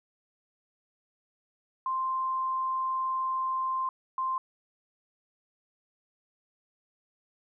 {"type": "tone bursts at uneven times", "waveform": "sine", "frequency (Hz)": 1046.5, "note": "C6", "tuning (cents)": 0, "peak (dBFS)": -27, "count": 2, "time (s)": [[1.86, 3.89], [4.18, 4.38]], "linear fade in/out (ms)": 2, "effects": []}